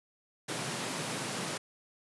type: high-pass noise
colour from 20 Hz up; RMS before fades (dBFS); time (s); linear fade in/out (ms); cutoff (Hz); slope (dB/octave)
pink; -36; 0.48-1.58; 10; 120; 48
effects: resampled to 24000 Hz